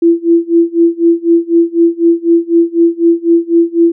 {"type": "tone with tremolo", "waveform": "sine", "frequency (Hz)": 336.8, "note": "E4", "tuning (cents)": 37, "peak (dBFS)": -3, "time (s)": [0.02, 3.92], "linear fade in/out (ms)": 5, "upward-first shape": "sine", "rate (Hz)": 4, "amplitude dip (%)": 95, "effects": []}